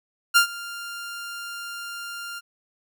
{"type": "tone with ADSR envelope", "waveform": "sawtooth", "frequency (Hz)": 1396.9, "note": "F6", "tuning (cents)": 0, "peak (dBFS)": -8, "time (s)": [0.34, 2.41], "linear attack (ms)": 25, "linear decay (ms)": 100, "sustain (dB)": -21, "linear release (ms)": 32, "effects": []}